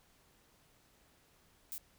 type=noise with echo; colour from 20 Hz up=violet; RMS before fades=-42 dBFS; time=1.72-1.75 s; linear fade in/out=0 ms; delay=30 ms; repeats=1; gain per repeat=-2 dB; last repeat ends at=1.78 s; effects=pink hiss -68 dBFS RMS until 1.98 s